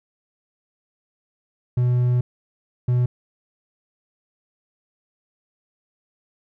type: tone bursts at uneven times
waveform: triangle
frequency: 123.47 Hz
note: B2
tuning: in tune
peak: -14 dBFS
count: 2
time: 1.77-2.21 / 2.88-3.06 s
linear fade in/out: 5 ms
effects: none